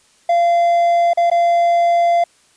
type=tone with dropouts; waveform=triangle; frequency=688 Hz; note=F5; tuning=26 cents flat; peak=-9 dBFS; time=0.29-2.24 s; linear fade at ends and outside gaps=5 ms; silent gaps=1.134-1.173 / 1.301-1.314 s; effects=white hiss -54 dBFS RMS until 2.56 s + resampled to 22050 Hz